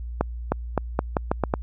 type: accelerating click train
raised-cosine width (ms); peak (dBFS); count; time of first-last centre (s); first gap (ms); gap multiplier
1; -6; 8; 0.21-1.539; 310; 0.83
effects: added 59 Hz sine -30 dBFS peak until 1.62 s